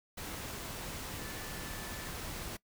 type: tone in noise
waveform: sine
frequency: 1749 Hz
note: A6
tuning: 11 cents flat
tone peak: -51 dBFS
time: 1.18-2.09 s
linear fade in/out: 10 ms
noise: pink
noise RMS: -42 dBFS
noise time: 0.17-2.57 s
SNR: -12 dB
effects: noise-tail reverb RT60 0.1 s tail -21 dB re dry